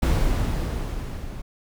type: noise with level ramp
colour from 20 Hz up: brown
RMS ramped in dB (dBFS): -18 to -35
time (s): 0.02-1.42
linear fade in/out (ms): 10
effects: none